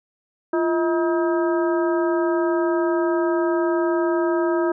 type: harmonic tone with a mistuned harmonic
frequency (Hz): 319.2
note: D#4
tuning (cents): +44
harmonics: 1 / 2 / 3 / 4 / 5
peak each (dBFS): -19 / -25 / -29 / -31 / -33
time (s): 0.53-4.72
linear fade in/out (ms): 5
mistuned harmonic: 1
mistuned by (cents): +130
effects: none